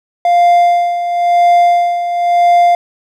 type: tone with tremolo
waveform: triangle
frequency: 698.5 Hz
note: F5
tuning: in tune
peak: -3 dBFS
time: 0.25-2.75 s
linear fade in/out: 2 ms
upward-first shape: sine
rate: 0.97 Hz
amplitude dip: 65%
effects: none